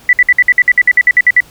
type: tone bursts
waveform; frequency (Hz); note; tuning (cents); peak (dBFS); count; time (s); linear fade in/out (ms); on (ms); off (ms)
sine; 1975.5; B6; 0; -3; 14; 0.09-1.404; 2; 40; 58
effects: pink hiss -42 dBFS RMS until 1.5 s